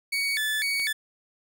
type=tone with vibrato; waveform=30% pulse; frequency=1975.5 Hz; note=B6; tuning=in tune; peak=-22 dBFS; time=0.12-0.93 s; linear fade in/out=10 ms; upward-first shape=square; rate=2 Hz; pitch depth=220 cents each way
type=click; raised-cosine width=0.2 ms; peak=-23 dBFS; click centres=0.798 s
effects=none